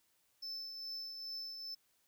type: tone with tremolo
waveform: triangle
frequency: 5274 Hz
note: E8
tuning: in tune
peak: -39 dBFS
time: 0.42-1.75 s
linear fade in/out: 10 ms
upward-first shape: triangle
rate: 2.4 Hz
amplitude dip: 45%
effects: white hiss -75 dBFS RMS until 2.07 s